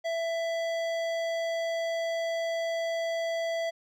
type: tone with hard clipping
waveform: triangle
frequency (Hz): 664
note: E5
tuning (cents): +12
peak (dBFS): -30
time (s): 0.04-3.71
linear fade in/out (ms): 20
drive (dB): 18
effects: none